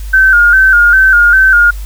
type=tone with vibrato; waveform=sine; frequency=1480 Hz; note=F#6; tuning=in tune; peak=-3 dBFS; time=0.13-1.71 s; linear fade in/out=10 ms; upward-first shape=square; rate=2.5 Hz; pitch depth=69 cents each way; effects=added 50 Hz sine -19 dBFS peak until 1.85 s + white hiss -37 dBFS RMS until 1.85 s